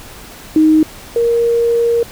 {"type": "tone pair in turn", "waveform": "sine", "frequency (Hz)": [312.4, 468.1], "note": ["D#4", "A#4"], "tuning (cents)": [7, 7], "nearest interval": "perfect fifth", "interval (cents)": 700, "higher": "second", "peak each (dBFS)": [-6, -10], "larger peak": "first", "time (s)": [[0.56, 0.83], [1.16, 2.03]], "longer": "second", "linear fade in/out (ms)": 2, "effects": ["pink hiss -35 dBFS RMS until 2.11 s"]}